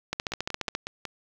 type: two click trains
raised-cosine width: 0.2 ms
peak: -16 / -11 dBFS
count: 5 / 10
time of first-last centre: 0.32-1.053 / 0.13-0.751 s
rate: 5.46 / 14.5 Hz
effects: low-pass 7000 Hz 12 dB/octave + 7-bit